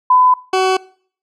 sine / 20% pulse tone pair in turn, 1006 / 376 Hz, B5 / F#4, +32 / +28 cents, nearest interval octave + perfect fourth, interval 1704 cents, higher first, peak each -7 dBFS, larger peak neither, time 0.1-0.34 / 0.53-0.77 s, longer neither, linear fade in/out 5 ms, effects noise-tail reverb RT60 0.5 s tail -22 dB re dry + low-pass 6000 Hz 12 dB/octave

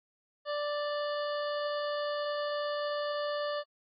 harmonic tone with a mistuned harmonic, 587.3 Hz, D5, in tune, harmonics 1 / 2 / 3 / 5 / 6 / 7 / 8, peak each -32 / -38 / -42 / -46 / -48 / -49 / -50 dBFS, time 0.45-3.64 s, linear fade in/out 50 ms, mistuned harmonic 7, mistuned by +72 cents, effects AAC 32 kbps

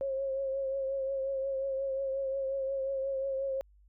sine tone with vibrato, 540 Hz, C#5, 45 cents flat, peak -30 dBFS, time 0.01-3.61 s, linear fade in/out 0 ms, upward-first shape triangle, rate 5.6 Hz, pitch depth 38 cents each way, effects added 50 Hz sine -58 dBFS peak until 3.88 s

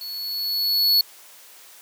square tone with level ramp, 4400 Hz, C#8, 14 cents flat, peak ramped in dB -32 to -14 dBFS, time 0.01-1.01 s, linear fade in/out 2 ms, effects white hiss -47 dBFS RMS until 1.81 s + high-pass 400 Hz 12 dB/octave

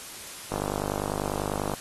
click train, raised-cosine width 1 ms, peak -15 dBFS, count 62, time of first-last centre 0.52-1.738 s, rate 50.1 Hz, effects white hiss -41 dBFS RMS until 1.8 s + AAC 32 kbps

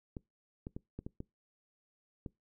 clicks, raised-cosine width 3 ms, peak -28 dBFS, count 7, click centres 0.168 / 0.669 / 0.765 / 0.99 / 1.065 / 1.204 / 2.262 s, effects noise-tail reverb RT60 0.2 s tail -24 dB re dry

